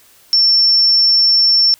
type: tone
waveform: sine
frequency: 5410 Hz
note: E8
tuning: 44 cents sharp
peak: -8 dBFS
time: 0.33-1.74 s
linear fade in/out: 0 ms
effects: white hiss -48 dBFS RMS until 1.79 s